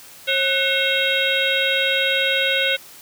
harmonic tone with a mistuned harmonic, 540 Hz, C#5, 45 cents flat, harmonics 1 / 3 / 4 / 5 / 6 / 7, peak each -24 / -24 / -24 / -24 / -24 / -24 dBFS, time 0.27-2.77 s, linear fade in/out 20 ms, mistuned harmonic 3, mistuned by -140 cents, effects white hiss -43 dBFS RMS until 3.01 s + high-pass 60 Hz 12 dB/octave

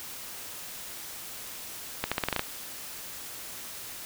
accelerating click train, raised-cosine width 0.3 ms, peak -10 dBFS, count 8, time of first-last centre 2.04-2.394 s, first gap 76 ms, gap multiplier 0.86, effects white hiss -41 dBFS RMS until 4.05 s

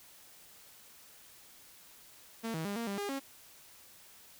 sawtooth tone with pitch steps, 226.8 / 160.6 / 201.8 / 232.2 / 199.4 / 405.6 / 273 Hz, A#3 / E3 / G#3 / A#3 / G3 / G#4 / C#4, -47 / -45 / -49 / -7 / +30 / -41 / -26 cents, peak -31 dBFS, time 2.43-3.2 s, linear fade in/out 20 ms, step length 110 ms, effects white hiss -57 dBFS RMS until 4.39 s

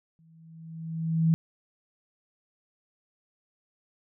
sine tone with exponential growth, 162.5 Hz, E3, 24 cents flat, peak -17 dBFS, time 0.19-1.34 s, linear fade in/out 0 ms, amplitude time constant 250 ms, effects none

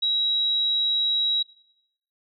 sine tone, 3860 Hz, B7, 40 cents flat, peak -20 dBFS, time 0.02-1.43 s, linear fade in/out 10 ms, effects noise-tail reverb RT60 0.8 s tail -20 dB re dry

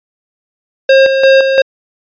square tone with tremolo, 536 Hz, C5, 42 cents sharp, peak -4 dBFS, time 0.89-1.62 s, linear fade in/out 5 ms, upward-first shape square, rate 2.9 Hz, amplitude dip 50%, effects resampled to 11025 Hz

